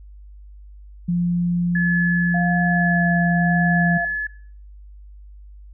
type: tone with pitch glide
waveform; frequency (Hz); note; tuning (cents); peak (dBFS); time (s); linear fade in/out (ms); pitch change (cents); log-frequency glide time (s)
sine; 174.61 to 171.71; F3 to F3; 0 to -29; -17; 1.08-3.98; 10; -29; 2.75-3.41
type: tone with tremolo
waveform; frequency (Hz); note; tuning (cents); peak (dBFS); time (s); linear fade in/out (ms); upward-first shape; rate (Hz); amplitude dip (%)
sine; 1714; A6; -46; -18; 1.75-4.27; 5; triangle; 1.1; 35
type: tone with vibrato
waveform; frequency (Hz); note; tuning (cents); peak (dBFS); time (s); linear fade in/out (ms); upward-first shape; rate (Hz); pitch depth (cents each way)
sine; 698.5; F5; 0; -24; 2.34-4.05; 5; sine; 1; 22
effects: noise-tail reverb RT60 0.5 s tail -19 dB re dry + added 50 Hz sine -39 dBFS peak until 5.73 s